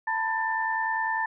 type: tone cluster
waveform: sine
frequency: 890 / 980 / 1781 Hz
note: A5 / B5 / A6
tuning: +20 / -14 / +21 cents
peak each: -28 / -33 / -28 dBFS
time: 0.07-1.26 s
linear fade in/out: 5 ms
effects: none